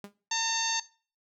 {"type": "tone with exponential decay", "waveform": "sawtooth", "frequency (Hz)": 202.5, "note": "G#3", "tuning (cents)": -43, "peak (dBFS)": -33, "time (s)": [0.04, 0.14], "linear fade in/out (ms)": 2, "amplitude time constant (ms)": 20}
{"type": "harmonic tone", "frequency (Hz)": 905, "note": "A5", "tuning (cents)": 48, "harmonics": [1, 2, 3, 4, 5, 6, 7, 8], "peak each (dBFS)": [-33, -36, -38, -35, -35, -42, -32, -45], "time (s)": [0.31, 0.8], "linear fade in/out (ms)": 5}
{"effects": ["noise-tail reverb RT60 0.4 s tail -20 dB re dry"]}